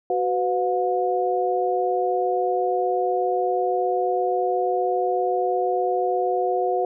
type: tone cluster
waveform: sine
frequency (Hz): 372.8 / 501 / 718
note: F#4 / B4 / F5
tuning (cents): +13 / +25 / +48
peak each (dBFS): -24 / -25 / -23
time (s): 0.1-6.85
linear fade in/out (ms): 2
effects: none